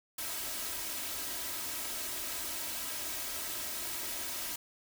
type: noise with comb filter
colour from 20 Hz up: white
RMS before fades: -38 dBFS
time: 0.18-4.56 s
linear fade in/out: 5 ms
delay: 3.1 ms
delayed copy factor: +0.6
effects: none